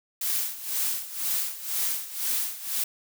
blue noise with tremolo, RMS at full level -26 dBFS, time 0.21-2.84 s, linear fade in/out 5 ms, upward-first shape sine, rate 2 Hz, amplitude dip 80%, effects none

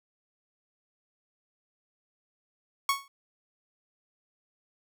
sawtooth tone with exponential decay, 1107 Hz, C#6, 3 cents flat, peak -17 dBFS, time 2.89-3.08 s, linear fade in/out 2 ms, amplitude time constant 41 ms, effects none

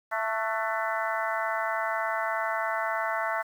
harmonic tone with a mistuned harmonic, 222.1 Hz, A3, 16 cents sharp, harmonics 3 / 4 / 5 / 6 / 7 / 8 / 9, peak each -32 / -33 / -34 / -35 / -35 / -36 / -37 dBFS, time 0.11-3.43 s, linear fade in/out 20 ms, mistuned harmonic 7, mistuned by -64 cents, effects 9-bit

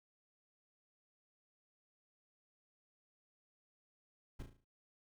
brown noise with echo, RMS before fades -44 dBFS, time 4.39-4.43 s, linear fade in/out 10 ms, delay 36 ms, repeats 6, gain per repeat -6 dB, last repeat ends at 4.646 s, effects none

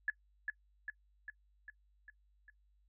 sine tone with echo, 1710 Hz, A6, 50 cents flat, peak -29 dBFS, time 0.08-0.1 s, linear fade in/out 2 ms, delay 400 ms, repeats 6, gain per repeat -4 dB, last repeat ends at 2.5 s, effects noise-tail reverb RT60 0.1 s tail -22 dB re dry + added 50 Hz sine -68 dBFS peak until 2.88 s

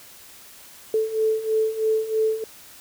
sine beating tone pair, 436.7 / 439.8 Hz, A4 / A4, -13 / -1 cents, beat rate 3.1 Hz, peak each -25 / -21 dBFS, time 0.94-2.44 s, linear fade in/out 2 ms, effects white hiss -46 dBFS RMS until 2.8 s

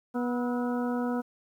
harmonic tone with a mistuned harmonic, 244.1 Hz, B3, 20 cents flat, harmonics 1 / 2 / 3 / 4 / 5 / 6, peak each -28 / -34 / -38 / -40 / -42 / -44 dBFS, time 0.14-1.22 s, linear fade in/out 20 ms, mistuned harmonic 5, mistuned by +89 cents, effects 10-bit

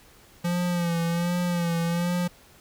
square tone with vibrato, 172.4 Hz, F3, 22 cents flat, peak -24 dBFS, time 0.44-2.28 s, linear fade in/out 10 ms, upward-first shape sine, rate 1.3 Hz, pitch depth 47 cents each way, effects pink hiss -54 dBFS RMS until 2.6 s

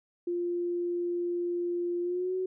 sine tone with pitch glide, 349.2 to 372.1 Hz, F4 to F#4, 0 to +10 cents, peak -28 dBFS, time 0.27-2.46 s, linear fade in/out 5 ms, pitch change +110 cents, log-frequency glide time 2.02-2.35 s, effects none

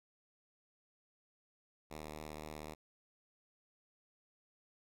5% pulse tone with vibrato, 76.6 Hz, D#2, 27 cents flat, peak -34 dBFS, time 1.9-2.75 s, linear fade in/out 20 ms, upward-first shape triangle, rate 4 Hz, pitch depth 15 cents each way, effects none

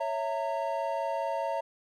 triangle chord, A# diminished, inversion first, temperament equal with one note detuned, 554.4 / 659.3 / 918.4 Hz, C#5 / E5 / A#5, 0 / 0 / -26 cents, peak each -32 / -31 / -31 dBFS, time 0-1.61 s, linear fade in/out 10 ms, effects none

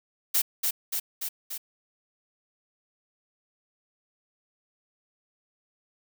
blue noise with echo, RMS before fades -23 dBFS, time 0.34-0.42 s, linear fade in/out 10 ms, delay 290 ms, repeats 4, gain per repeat -3 dB, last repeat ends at 1.58 s, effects none

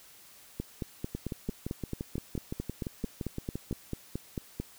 two click trains, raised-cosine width 3 ms, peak -20 / -21 dBFS, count 19 / 16, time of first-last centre 0.6-4.6 / 1.15-3.727 s, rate 4.5 / 5.82 Hz, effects white hiss -55 dBFS RMS until 4.78 s

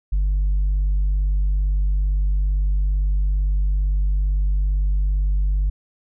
sine tone, 48.86 Hz, G1, 5 cents flat, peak -14 dBFS, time 0.12-5.7 s, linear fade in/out 10 ms, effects tanh soft clip ceiling -15 dBFS

